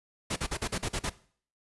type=noise bursts; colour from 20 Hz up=pink; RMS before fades=-31 dBFS; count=8; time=0.3-1.098 s; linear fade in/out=10 ms; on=63 ms; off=42 ms; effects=noise-tail reverb RT60 0.5 s tail -18 dB re dry + resampled to 24000 Hz